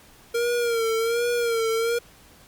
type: tone with vibrato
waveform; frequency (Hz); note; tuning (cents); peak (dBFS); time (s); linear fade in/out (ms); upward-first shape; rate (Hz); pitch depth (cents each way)
square; 464.5; A#4; -6; -22; 0.34-1.99; 10; sine; 1.3; 60
effects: pink hiss -52 dBFS RMS until 2.47 s + Opus 48 kbps